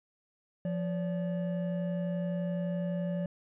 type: tone pair together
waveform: triangle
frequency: 174.61 / 575.6 Hz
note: F3 / D5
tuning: 0 / -35 cents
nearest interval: octave + major sixth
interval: 2065 cents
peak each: -29 / -35 dBFS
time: 0.65-3.26 s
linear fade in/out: 2 ms
effects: resampled to 8000 Hz